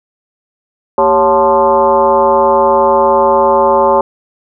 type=tone with frequency modulation; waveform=sine; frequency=719 Hz; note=F#5; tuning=50 cents flat; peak=-6 dBFS; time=0.98-4.01 s; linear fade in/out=2 ms; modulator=163 Hz; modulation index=2.1; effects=none